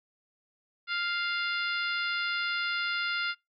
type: harmonic tone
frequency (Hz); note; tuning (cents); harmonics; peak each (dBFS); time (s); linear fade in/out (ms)
698.5; F5; 0; 2 / 3 / 4 / 5 / 6 / 7; -31 / -35 / -37 / -39 / -41 / -42; 0.87-3.35; 50
effects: noise-tail reverb RT60 0.2 s tail -25 dB re dry